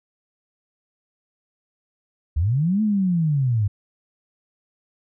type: linear two-way sweep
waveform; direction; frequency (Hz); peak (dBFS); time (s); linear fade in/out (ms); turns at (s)
sine; up then down; 68 to 219.3 to 97.3; -17; 2.36-3.68; 10; 2.82
effects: none